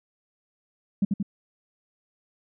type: tone with echo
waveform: sine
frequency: 199.3 Hz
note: G3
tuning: 29 cents sharp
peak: -17 dBFS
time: 1.02-1.05 s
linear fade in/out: 5 ms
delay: 89 ms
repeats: 2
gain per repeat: -3 dB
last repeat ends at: 1.228 s
effects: tanh soft clip ceiling -13 dBFS